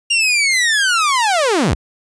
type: linear sweep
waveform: sawtooth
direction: down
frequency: 2821 to 36.53 Hz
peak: -9 dBFS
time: 0.1-1.75 s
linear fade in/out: 10 ms
effects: resampled to 22050 Hz